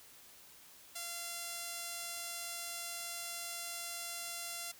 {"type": "tone with band-pass filter", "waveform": "sawtooth", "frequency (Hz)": 688, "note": "F5", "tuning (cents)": -26, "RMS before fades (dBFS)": -43, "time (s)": [0.95, 4.72], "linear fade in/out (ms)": 10, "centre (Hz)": 9800, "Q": 0.72, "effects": ["white hiss -58 dBFS RMS until 4.79 s"]}